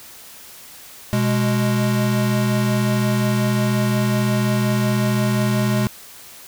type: tone pair together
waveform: square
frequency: 123.5 / 207.7 Hz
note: B2 / G#3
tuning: 0 / 0 cents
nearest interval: major sixth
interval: 900 cents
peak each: -20 dBFS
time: 1.13-5.87 s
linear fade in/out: 0 ms
effects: white hiss -41 dBFS RMS until 6.47 s